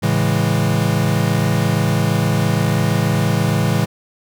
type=chord; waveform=square; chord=A major seventh; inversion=none; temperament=equal; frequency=110 / 138.59 / 164.81 / 207.7 Hz; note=A2 / C#3 / E3 / G#3; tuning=0 / 0 / 0 / 0 cents; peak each=-20 / -21 / -20 / -23 dBFS; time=0.02-3.86 s; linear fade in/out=20 ms; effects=none